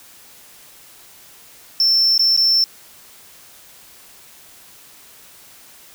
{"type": "tone with dropouts", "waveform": "triangle", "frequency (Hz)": 5370, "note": "E8", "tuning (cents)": 31, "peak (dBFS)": -11, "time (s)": [1.8, 2.64], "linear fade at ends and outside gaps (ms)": 1, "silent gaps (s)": [[2.179, 2.194], [2.365, 2.375]], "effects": ["white hiss -45 dBFS RMS until 5.94 s"]}